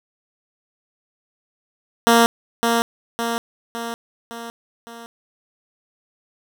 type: tone with echo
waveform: 10% pulse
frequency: 232.3 Hz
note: A#3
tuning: 6 cents flat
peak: -3 dBFS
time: 2.07-2.26 s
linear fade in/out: 0 ms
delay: 560 ms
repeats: 5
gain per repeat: -5 dB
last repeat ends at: 5.06 s
effects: none